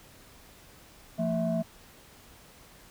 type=tone cluster; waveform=sine; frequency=170.9 / 226 / 654 Hz; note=F3 / A3 / E5; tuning=-37 / +47 / -14 cents; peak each=-29 dBFS; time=1.18-1.63 s; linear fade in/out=20 ms; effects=tanh soft clip ceiling -20 dBFS + pink hiss -54 dBFS RMS until 2.9 s